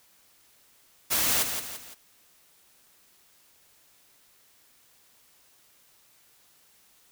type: noise with echo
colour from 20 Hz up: white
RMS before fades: -25 dBFS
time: 1.1-1.44 s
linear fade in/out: 20 ms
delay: 170 ms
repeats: 3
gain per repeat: -7 dB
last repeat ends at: 1.95 s
effects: white hiss -61 dBFS RMS until 7.11 s